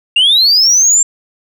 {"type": "linear sweep", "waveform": "sine", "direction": "up", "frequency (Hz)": [2742, 7440], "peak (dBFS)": -4, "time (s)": [0.16, 1.03], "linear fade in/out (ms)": 5, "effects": ["tanh soft clip ceiling -4 dBFS"]}